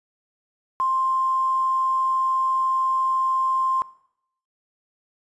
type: tone with quantisation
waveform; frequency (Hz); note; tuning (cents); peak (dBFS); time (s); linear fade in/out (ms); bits
sine; 1051; C6; +7; -19; 0.8-3.82; 0; 8
effects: noise-tail reverb RT60 0.7 s tail -19 dB re dry + resampled to 24000 Hz